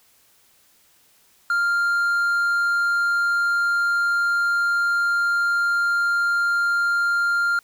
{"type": "tone", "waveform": "triangle", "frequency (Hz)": 1396.9, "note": "F6", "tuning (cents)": 0, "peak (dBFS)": -16, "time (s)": [1.5, 7.59], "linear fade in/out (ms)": 2, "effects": ["white hiss -58 dBFS RMS until 7.63 s"]}